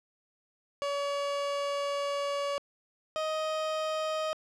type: tone pair in turn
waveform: 30% pulse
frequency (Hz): 567 / 626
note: C#5 / D#5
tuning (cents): +39 / +10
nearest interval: major second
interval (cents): 171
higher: second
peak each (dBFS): -27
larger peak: neither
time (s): 0.82-2.58 / 3.16-4.33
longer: first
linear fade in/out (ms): 0
effects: low-pass 6000 Hz 12 dB/octave